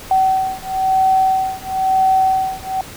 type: beating tone pair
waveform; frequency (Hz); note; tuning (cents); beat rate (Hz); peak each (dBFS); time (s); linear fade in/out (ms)
sine; 760 / 761; F#5 / F#5; +46 / +48; 1; -16; 0.11-2.81; 2
effects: pink hiss -35 dBFS RMS until 2.96 s